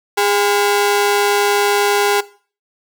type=ring-modulated tone; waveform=sawtooth; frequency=610 Hz; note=D#5; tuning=34 cents flat; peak=-6 dBFS; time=0.17-2.21 s; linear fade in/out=10 ms; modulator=201 Hz; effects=noise-tail reverb RT60 0.4 s tail -18 dB re dry